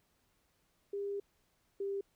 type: tone pair in turn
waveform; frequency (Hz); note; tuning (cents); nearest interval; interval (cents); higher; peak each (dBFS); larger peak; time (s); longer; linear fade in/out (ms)
sine; 401.5 / 396; G4 / G4; +41 / +18; unison; 23; first; -35 / -34; second; 0.93-1.2 / 1.8-2.01; first; 5
effects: pink hiss -75 dBFS RMS until 2.15 s